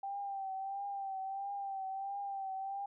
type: tone with vibrato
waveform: sine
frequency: 784 Hz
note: G5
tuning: in tune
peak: -37 dBFS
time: 0.03-2.86 s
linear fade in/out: 5 ms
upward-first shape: triangle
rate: 1.5 Hz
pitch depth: 50 cents each way
effects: none